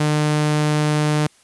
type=tone; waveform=sawtooth; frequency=150.8 Hz; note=D3; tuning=46 cents sharp; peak=-12 dBFS; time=0-1.27 s; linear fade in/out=5 ms; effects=white hiss -54 dBFS RMS until 1.43 s + resampled to 24000 Hz